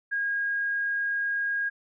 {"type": "tone", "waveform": "sine", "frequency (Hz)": 1632, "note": "G#6", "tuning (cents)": -31, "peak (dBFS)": -25, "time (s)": [0.11, 1.7], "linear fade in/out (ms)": 20, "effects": []}